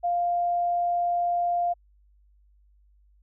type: tone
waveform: sine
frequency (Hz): 699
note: F5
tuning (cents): +1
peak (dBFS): -22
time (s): 0.03-1.74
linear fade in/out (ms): 20
effects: added 50 Hz sine -57 dBFS peak until 3.22 s